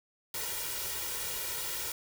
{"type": "noise with comb filter", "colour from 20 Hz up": "white", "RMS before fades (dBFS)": -36, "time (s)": [0.34, 1.92], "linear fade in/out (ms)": 2, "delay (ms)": 2.1, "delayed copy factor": 0.8, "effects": []}